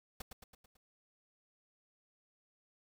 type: noise with echo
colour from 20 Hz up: pink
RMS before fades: -44 dBFS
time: 0.2-0.22 s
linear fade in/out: 5 ms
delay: 110 ms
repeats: 5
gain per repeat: -5 dB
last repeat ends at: 0.77 s
effects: none